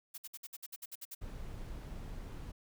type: noise bursts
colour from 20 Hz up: blue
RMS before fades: -45 dBFS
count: 11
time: 0.14-1.15 s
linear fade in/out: 10 ms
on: 40 ms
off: 57 ms
type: noise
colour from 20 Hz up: brown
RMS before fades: -44 dBFS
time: 1.21-2.52 s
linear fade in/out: 10 ms
effects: none